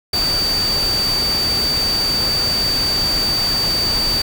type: tone in noise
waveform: sine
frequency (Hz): 4616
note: D8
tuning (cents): -31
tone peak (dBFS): -16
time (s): 0.13-4.22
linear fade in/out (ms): 5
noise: pink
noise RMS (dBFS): -24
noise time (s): 0.13-4.22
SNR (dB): +5
effects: none